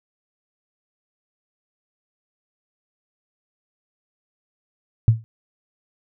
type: tone with exponential decay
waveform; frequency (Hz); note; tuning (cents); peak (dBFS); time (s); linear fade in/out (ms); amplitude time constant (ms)
sine; 112.1; A2; +33; -6; 5.08-5.24; 0; 34
effects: none